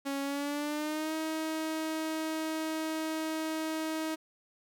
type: tone with pitch glide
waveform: sawtooth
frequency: 277.2 to 316.6 Hz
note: C#4 to D#4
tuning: 0 to +30 cents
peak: -28 dBFS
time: 0.05-4.16 s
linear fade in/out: 20 ms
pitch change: +230 cents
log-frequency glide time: 0.22-1.14 s
effects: none